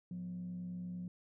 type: tone with frequency modulation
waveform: sine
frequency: 178.8 Hz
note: F3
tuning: 41 cents sharp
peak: -39 dBFS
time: 0.11-1.08 s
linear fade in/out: 2 ms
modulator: 68.9 Hz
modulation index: 0.34
effects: tanh soft clip ceiling -36 dBFS